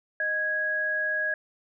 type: tone pair together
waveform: sine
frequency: 619.6 / 1656 Hz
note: D#5 / G#6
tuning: -7 / -5 cents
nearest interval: octave + perfect fourth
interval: 1702 cents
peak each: -34 / -25 dBFS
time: 0.2-1.34 s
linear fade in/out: 2 ms
effects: none